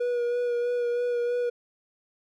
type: tone with vibrato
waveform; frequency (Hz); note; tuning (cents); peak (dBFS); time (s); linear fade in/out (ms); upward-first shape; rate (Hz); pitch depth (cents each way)
triangle; 483; B4; -39; -22; 0-1.5; 10; sine; 3.1; 20
effects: none